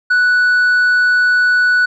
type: tone with tanh clipping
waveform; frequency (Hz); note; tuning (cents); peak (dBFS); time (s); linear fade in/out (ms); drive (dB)
sine; 1480; F#6; 0; -10; 0.1-1.86; 10; 3
effects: none

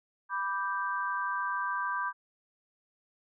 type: chord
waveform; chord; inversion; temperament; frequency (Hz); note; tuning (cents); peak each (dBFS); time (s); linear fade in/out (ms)
sine; G major; first; equal; 987.8 / 1174.7 / 1568; B5 / D6 / G6; 0 / 0 / 0; -34; 0.29-2.13; 50
effects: none

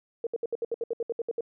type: tone bursts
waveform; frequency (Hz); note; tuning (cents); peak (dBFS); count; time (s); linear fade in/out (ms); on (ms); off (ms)
sine; 464.3; A#4; -7; -26; 13; 0.24-1.408; 2; 28; 67
effects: none

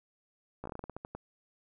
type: slowing click train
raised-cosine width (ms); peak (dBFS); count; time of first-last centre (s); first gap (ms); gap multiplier
1; -26; 12; 0.64-1.15; 15; 1.21
effects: none

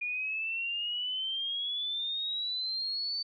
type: exponential sweep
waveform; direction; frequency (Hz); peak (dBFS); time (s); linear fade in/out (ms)
sine; up; 2428 to 4567; -31; 0.01-3.23; 10
effects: none

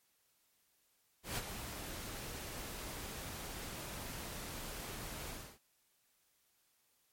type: noise with ADSR envelope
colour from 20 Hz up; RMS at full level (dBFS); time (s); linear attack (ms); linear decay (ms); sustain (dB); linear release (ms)
pink; -37; 1.23-5.59; 140; 39; -8; 280
effects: white hiss -75 dBFS RMS until 7.12 s + MP3 64 kbps

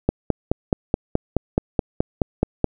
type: click train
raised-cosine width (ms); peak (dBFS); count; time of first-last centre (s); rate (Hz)
2; -3; 13; 0.09-2.643; 4.7
effects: none

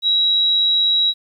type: tone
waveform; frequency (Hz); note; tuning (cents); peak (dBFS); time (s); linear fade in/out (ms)
sine; 3868; B7; -37; -13; 0.02-1.14; 50
effects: 9-bit

